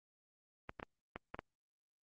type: clicks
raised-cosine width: 0.5 ms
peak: -27 dBFS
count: 6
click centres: 0.694 / 0.798 / 0.829 / 1.16 / 1.345 / 1.391 s
effects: Opus 24 kbps